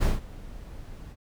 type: noise with ADSR envelope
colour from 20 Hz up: brown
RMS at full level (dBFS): -19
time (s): 0-1.16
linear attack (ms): 28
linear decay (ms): 170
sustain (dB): -22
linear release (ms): 46
effects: none